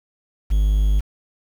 triangle tone with quantisation, 51.1 Hz, G#1, 27 cents flat, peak -12 dBFS, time 0.5-1.01 s, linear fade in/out 20 ms, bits 7, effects none

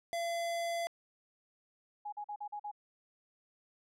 square tone, 680 Hz, F5, 46 cents flat, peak -34 dBFS, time 0.13-0.87 s, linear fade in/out 0 ms
sine tone bursts, 830.6 Hz, G#5, in tune, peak -38 dBFS, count 6, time 2.05-2.715 s, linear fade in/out 10 ms, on 75 ms, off 43 ms
effects low-pass 11000 Hz 12 dB/octave

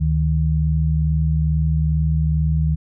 sine tone pair together, 73.42 / 155.75 Hz, D2 / D#3, 0 / +2 cents, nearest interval octave + minor second, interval 1302 cents, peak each -18 dBFS, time 0-2.76 s, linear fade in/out 20 ms, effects none

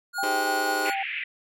square tone with pitch glide, 1432 to 1448.6 Hz, F6 to F#6, +43 to -37 cents, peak -28 dBFS, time 0.13-0.95 s, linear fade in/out 50 ms, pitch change +20 cents, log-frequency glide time 0.24-0.43 s
sine tone with vibrato, 784 Hz, G5, in tune, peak -27 dBFS, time 0.18-1.03 s, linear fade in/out 5 ms, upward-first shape sine, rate 4.5 Hz, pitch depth 11 cents each way
25% pulse chord, Ab major seventh, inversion second, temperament just, 311.5 / 389.3 / 415.3 / 519.1 Hz, Eb4 / G4 / Ab4 / C5, +2 / -12 / 0 / -14 cents, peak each -30 dBFS, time 0.23-0.9 s, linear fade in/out 2 ms
pink band-pass noise, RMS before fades -32 dBFS, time 0.85-1.24 s, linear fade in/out 5 ms, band 1900 to 2700 Hz, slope 48 dB/octave
effects none

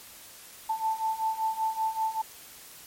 sine beating tone pair, 880 / 885.2 Hz, A5 / A5, 0 / +10 cents, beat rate 5.2 Hz, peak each -31 / -28 dBFS, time 0.69-2.22 s, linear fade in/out 10 ms, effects white hiss -48 dBFS RMS until 2.86 s + MP3 64 kbps

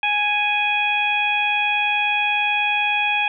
harmonic tone, 830.6 Hz, G#5, in tune, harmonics 1 / 2 / 3 / 4, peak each -23 / -29 / -19 / -28 dBFS, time 0.03-3.28 s, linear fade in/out 2 ms, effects none

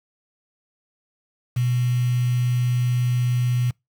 sine tone with quantisation, 123.47 Hz, B2, in tune, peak -18 dBFS, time 1.56-3.71 s, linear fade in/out 10 ms, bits 6, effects noise-tail reverb RT60 0.2 s tail -26 dB re dry

